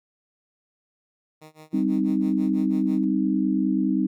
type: tone with tremolo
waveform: 10% pulse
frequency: 155.56 Hz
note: D#3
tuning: in tune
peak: -34 dBFS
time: 1.41-3.05 s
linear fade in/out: 10 ms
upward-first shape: sine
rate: 6.1 Hz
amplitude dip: 95%
type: chord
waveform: sine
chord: C minor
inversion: second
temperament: equal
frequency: 196 / 261.6 / 311.1 Hz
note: G3 / C4 / Eb4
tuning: 0 / 0 / 0 cents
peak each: -24 dBFS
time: 1.73-4.07 s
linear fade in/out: 10 ms
effects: none